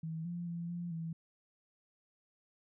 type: tone with pitch steps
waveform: sine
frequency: 161.3 / 173.3 / 170.1 / 173.4 / 164 Hz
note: E3 / F3 / F3 / F3 / E3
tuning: -37 / -13 / -45 / -12 / -9 cents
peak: -37 dBFS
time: 0.03-1.13 s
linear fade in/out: 5 ms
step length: 220 ms
effects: none